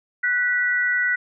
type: tone pair together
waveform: sine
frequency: 1485 / 1953 Hz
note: F#6 / B6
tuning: +6 / -20 cents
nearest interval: perfect fourth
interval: 474 cents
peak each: -21 dBFS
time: 0.23-1.16 s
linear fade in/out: 10 ms
effects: none